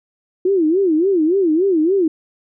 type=tone with vibrato; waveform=sine; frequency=349.2 Hz; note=F4; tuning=in tune; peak=-12 dBFS; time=0.45-2.08 s; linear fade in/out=5 ms; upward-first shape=sine; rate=3.5 Hz; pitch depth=230 cents each way; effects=none